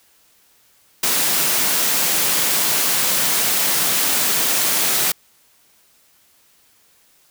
white high-pass noise, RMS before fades -18 dBFS, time 1.03-5.12 s, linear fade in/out 5 ms, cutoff 130 Hz, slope 96 dB/octave, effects white hiss -56 dBFS RMS until 7.3 s

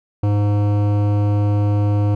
sine tone with hard clipping, 103 Hz, G#2, 14 cents flat, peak -16 dBFS, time 0.23-2.15 s, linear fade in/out 5 ms, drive 15 dB, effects none

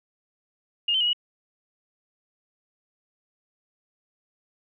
sine tone with pitch steps, 2840 / 3083 / 2893 / 2924 Hz, F7 / G7 / F#7 / F#7, +28 / -29 / -40 / -21 cents, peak -20 dBFS, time 0.88-1.132 s, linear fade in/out 5 ms, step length 63 ms, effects none

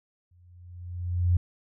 sine tone with exponential growth, 88.4 Hz, F2, 22 cents sharp, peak -17 dBFS, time 0.31-1.37 s, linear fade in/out 5 ms, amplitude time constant 230 ms, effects none

